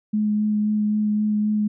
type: tone with vibrato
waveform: sine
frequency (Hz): 211.3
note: G#3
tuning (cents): +30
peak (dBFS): -18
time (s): 0.13-1.68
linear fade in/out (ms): 10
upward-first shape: sine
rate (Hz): 3.8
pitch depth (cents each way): 11
effects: none